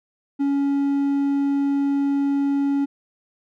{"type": "tone", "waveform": "triangle", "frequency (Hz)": 280, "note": "C#4", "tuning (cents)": 18, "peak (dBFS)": -16, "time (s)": [0.39, 2.86], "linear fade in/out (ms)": 20, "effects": []}